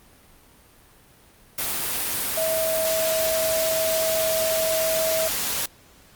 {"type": "tone in noise", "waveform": "sine", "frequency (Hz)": 644, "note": "E5", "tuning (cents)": -41, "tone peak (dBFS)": -22, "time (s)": [2.37, 5.28], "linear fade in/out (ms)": 5, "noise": "white", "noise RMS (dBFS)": -26, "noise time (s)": [1.58, 5.66], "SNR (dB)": 1, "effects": ["pink hiss -53 dBFS RMS until 6.15 s", "Opus 32 kbps"]}